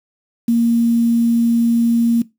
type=tone with quantisation; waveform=sine; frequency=233.1 Hz; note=A#3; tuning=in tune; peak=-11 dBFS; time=0.48-2.22 s; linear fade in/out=5 ms; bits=6; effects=noise-tail reverb RT60 0.2 s tail -19 dB re dry